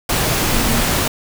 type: tone in noise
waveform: sine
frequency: 233.1 Hz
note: A#3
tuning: in tune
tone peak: -22 dBFS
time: 0.52-0.81 s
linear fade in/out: 5 ms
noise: pink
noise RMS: -17 dBFS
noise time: 0.09-1.08 s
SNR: -8 dB
effects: none